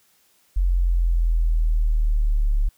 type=exponential sweep; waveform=sine; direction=down; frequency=45.04 to 35.55 Hz; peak=-16 dBFS; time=0.56-2.69 s; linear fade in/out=10 ms; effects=white hiss -61 dBFS RMS until 2.77 s